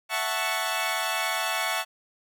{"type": "chord", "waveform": "15% pulse", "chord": "F# minor seventh", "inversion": "third", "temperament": "equal", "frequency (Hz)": [659.3, 740, 880, 1108.7], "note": ["E5", "F#5", "A5", "C#6"], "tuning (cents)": [0, 0, 0, 0], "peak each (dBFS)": -25, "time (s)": [0.09, 1.85], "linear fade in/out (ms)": 50, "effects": []}